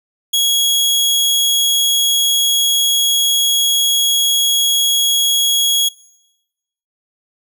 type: tone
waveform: sawtooth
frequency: 3322 Hz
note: G#7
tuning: in tune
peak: -9 dBFS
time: 0.33-5.89 s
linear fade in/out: 10 ms
effects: noise-tail reverb RT60 1.0 s tail -23 dB re dry